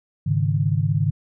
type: chord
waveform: sine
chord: Ab suspended fourth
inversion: none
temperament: equal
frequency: 103.83 / 138.59 / 155.56 Hz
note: Ab2 / Db3 / Eb3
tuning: 0 / 0 / 0 cents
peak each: -22 dBFS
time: 0.26-1.11 s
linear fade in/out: 10 ms
effects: none